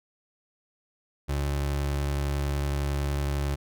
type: tone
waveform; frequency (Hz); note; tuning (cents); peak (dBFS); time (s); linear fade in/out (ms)
30% pulse; 70.9; C#2; +40; -23; 1.28-3.56; 20
effects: none